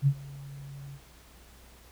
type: tone with ADSR envelope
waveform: sine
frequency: 139.4 Hz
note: C#3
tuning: 10 cents sharp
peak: -17 dBFS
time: 0.02-1 s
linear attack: 50 ms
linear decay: 65 ms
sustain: -23 dB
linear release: 62 ms
effects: added 60 Hz sine -55 dBFS peak until 1.91 s + pink hiss -56 dBFS RMS until 1.91 s